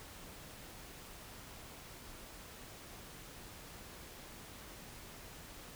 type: silence
effects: pink hiss -52 dBFS RMS until 5.75 s